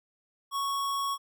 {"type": "tone", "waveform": "square", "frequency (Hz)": 1108.7, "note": "C#6", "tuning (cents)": 0, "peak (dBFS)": -29, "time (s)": [0.51, 1.18], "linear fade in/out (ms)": 50, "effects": []}